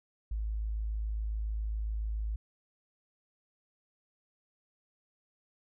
sine tone, 53.6 Hz, A1, 45 cents flat, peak -31 dBFS, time 0.31-2.36 s, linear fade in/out 5 ms, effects none

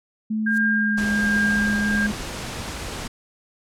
sine tone with pitch glide, 217.2 to 209.3 Hz, A3 to G#3, -22 to +14 cents, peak -21 dBFS, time 0.3-2.12 s, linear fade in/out 10 ms, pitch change -64 cents, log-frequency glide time 0.57-1.05 s
violet noise with exponential growth, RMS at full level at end -32 dBFS, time 0.45-0.58 s, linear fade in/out 2 ms, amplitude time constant 28 ms
sine tone with tremolo, 1607 Hz, G6, 43 cents sharp, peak -18 dBFS, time 0.46-2.07 s, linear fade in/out 10 ms, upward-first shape triangle, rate 1.3 Hz, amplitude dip 50%
pink noise, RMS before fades -31 dBFS, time 0.97-3.08 s, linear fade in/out 10 ms
effects low-pass 9000 Hz 12 dB/octave

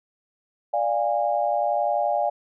sine chord, D diminished, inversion none, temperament equal with one note detuned, 587.3 / 698.5 / 819.6 Hz, D5 / F5 / Ab5, 0 / 0 / -23 cents, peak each -25 / -24 / -25 dBFS, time 0.73-2.3 s, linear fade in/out 10 ms, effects none

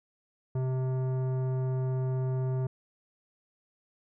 triangle tone with tanh clipping, 129.7 Hz, C3, 15 cents flat, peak -29 dBFS, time 0.55-2.67 s, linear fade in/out 5 ms, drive 18 dB, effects none

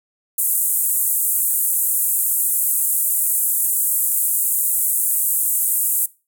white band-pass noise, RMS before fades -19 dBFS, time 0.38-6.06 s, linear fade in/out 5 ms, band 8000 to 16000 Hz, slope 48 dB/octave, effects noise-tail reverb RT60 0.3 s tail -21 dB re dry

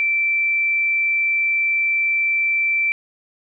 sine tone, 2337 Hz, D7, 9 cents flat, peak -16 dBFS, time 0-2.92 s, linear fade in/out 0 ms, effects none

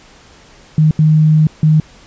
sine tone bursts at uneven times, 155.1 Hz, D#3, 5 cents flat, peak -6 dBFS, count 3, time 0.78-0.91 / 0.99-1.47 / 1.63-1.8 s, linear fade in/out 2 ms, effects pink hiss -43 dBFS RMS until 2.06 s + resampled to 16000 Hz

